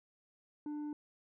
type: tone with tanh clipping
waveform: sine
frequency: 297.1 Hz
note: D4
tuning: 20 cents sharp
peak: -39 dBFS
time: 0.66-0.93 s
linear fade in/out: 2 ms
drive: 5 dB
effects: none